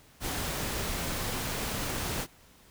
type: noise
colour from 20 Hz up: pink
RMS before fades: -33 dBFS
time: 0.2-2.27 s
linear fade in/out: 50 ms
effects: pink hiss -58 dBFS RMS until 2.7 s